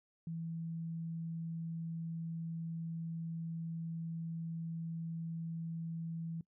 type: tone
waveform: sine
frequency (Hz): 164.81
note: E3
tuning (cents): 0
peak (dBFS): -38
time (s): 0.27-6.41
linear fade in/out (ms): 2
effects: noise-tail reverb RT60 0.1 s tail -20 dB re dry